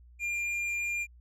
triangle tone with tanh clipping, 2399 Hz, D7, 36 cents sharp, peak -31 dBFS, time 0.19-1.07 s, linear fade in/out 50 ms, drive 11 dB, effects added 60 Hz sine -52 dBFS peak until 1.2 s

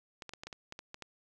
clicks, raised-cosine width 0.2 ms, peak -26 dBFS, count 10, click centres 0.222 / 0.293 / 0.336 / 0.435 / 0.47 / 0.528 / 0.724 / 0.791 / 0.944 / 1.023 s, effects none

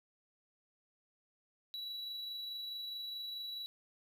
triangle tone with amplitude modulation, 3922 Hz, B7, 13 cents flat, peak -38 dBFS, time 1.74-3.66 s, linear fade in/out 0 ms, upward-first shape sine, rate 24.7 Hz, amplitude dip 25%, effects none

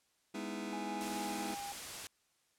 sawtooth chord, E major seventh, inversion first, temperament just, 206 / 247.2 / 309 / 329.6 Hz, G#3 / B3 / D#4 / E4, -14 / +2 / -12 / 0 cents, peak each -39 / -42 / -41 / -41 dBFS, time 0.34-1.55 s, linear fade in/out 10 ms
triangle tone with pitch glide, 828 to 805.4 Hz, G#5 to G5, -5 to +47 cents, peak -40 dBFS, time 0.73-1.72 s, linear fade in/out 0 ms, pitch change -48 cents, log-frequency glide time 1.17-1.54 s
white noise, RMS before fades -44 dBFS, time 1.01-2.07 s, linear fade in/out 0 ms
effects white hiss -75 dBFS RMS until 2.58 s + low-pass 10000 Hz 12 dB/octave

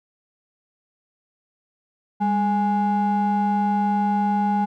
triangle ring-modulated tone, 314.7 Hz, D#4, 20 cents sharp, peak -13 dBFS, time 2.2-4.66 s, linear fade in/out 20 ms, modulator 516 Hz, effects none

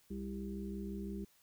harmonic tone, 65.9 Hz, C2, 13 cents sharp, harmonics 1 / 3 / 5 / 6, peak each -46 / -41 / -48 / -48 dBFS, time 0.1-1.25 s, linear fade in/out 10 ms, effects white hiss -69 dBFS RMS until 1.42 s

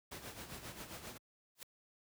pink noise with tremolo, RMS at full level -46 dBFS, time 0.11-1.18 s, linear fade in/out 10 ms, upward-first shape sine, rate 7.5 Hz, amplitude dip 60%
white noise with exponential growth, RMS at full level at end -44 dBFS, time 1.55-1.63 s, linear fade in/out 2 ms, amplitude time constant 16 ms
effects high-pass 60 Hz 12 dB/octave

